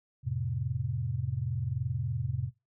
sine chord, F major, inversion none, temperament equal, 87.31 / 110 / 130.81 Hz, F2 / A2 / C3, 0 / 0 / 0 cents, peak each -37 / -34 / -32 dBFS, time 0.23-2.51 s, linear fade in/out 50 ms, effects noise-tail reverb RT60 0.2 s tail -19 dB re dry

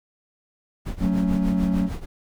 brown noise with tremolo, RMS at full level -26 dBFS, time 0.85-2.06 s, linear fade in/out 20 ms, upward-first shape triangle, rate 6.7 Hz, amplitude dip 90%
triangle chord, F# minor, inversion none, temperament just, 185 / 222 / 277.5 Hz, F#3 / A3 / C#4, 0 / +16 / +2 cents, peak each -19 / -24 / -25 dBFS, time 0.99-1.9 s, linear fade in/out 50 ms
effects none

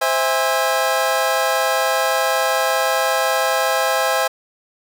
25% pulse chord, C augmented, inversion none, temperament just, 523.3 / 654.1 / 817.6 Hz, C5 / E5 / G#5, 0 / -14 / -27 cents, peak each -17 dBFS, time 0.01-4.28 s, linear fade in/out 10 ms, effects none

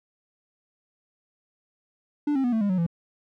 triangle tone with pitch steps, 293.7 / 267.8 / 244.1 / 222.6 / 202.9 / 185.02 / 168.69 Hz, D4 / C4 / B3 / A3 / G#3 / F#3 / E3, 0 / +40 / -20 / +20 / -40 / 0 / +40 cents, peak -19 dBFS, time 2.27-2.865 s, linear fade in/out 5 ms, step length 85 ms, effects none

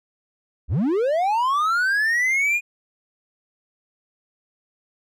triangle linear sweep, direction up, 45.53 to 2468 Hz, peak -16 dBFS, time 0.68-2.61 s, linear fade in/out 50 ms, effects none

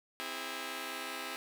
5% pulse chord, C augmented, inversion none, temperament just, 261.6 / 327 / 408.8 Hz, C4 / E4 / G#4, 0 / -14 / -27 cents, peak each -32 dBFS, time 0.2-1.36 s, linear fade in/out 0 ms, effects none

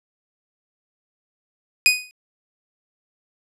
sawtooth tone with exponential decay, 2489 Hz, D#7, in tune, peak -5 dBFS, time 1.86-2.11 s, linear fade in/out 0 ms, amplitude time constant 53 ms, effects low-pass 12000 Hz 12 dB/octave

